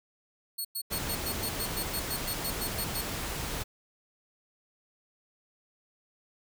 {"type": "tone bursts", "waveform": "5% pulse", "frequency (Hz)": 4348, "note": "C#8", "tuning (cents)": -34, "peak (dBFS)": -25, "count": 15, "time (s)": [0.58, 3.015], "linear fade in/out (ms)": 10, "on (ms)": 69, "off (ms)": 100}
{"type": "noise", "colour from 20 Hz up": "pink", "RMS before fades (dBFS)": -35, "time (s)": [0.9, 3.64], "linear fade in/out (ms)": 20}
{"effects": []}